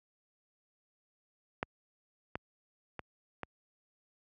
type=clicks; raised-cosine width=0.5 ms; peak=-17 / -20 / -24 / -22 dBFS; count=4; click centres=1.629 / 2.355 / 2.993 / 3.433 s; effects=high-pass 60 Hz 12 dB/octave